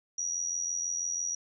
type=tone with amplitude modulation; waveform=sine; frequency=5780 Hz; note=F#8; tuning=41 cents flat; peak=-27 dBFS; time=0.18-1.35 s; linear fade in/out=5 ms; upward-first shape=sine; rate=86.1 Hz; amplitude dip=65%; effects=none